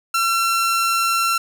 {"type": "tone", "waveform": "sawtooth", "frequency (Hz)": 1355, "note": "E6", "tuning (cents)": 47, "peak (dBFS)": -13, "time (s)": [0.14, 1.38], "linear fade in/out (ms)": 5, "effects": []}